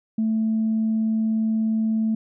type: tone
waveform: sine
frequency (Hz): 220.8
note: A3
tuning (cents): +6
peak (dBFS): -18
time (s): 0.18-2.15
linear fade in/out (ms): 5
effects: tanh soft clip ceiling -15 dBFS